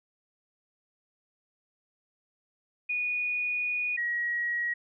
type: tone pair in turn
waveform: sine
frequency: 2462 / 1904.3 Hz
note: D#7 / A#6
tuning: -19 / +36 cents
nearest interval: major third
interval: 445 cents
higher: first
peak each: -27 dBFS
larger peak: neither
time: 2.89-3.97 / 3.97-4.74 s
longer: first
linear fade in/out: 10 ms
effects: none